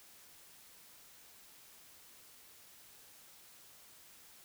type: silence
effects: white hiss -59 dBFS RMS until 4.44 s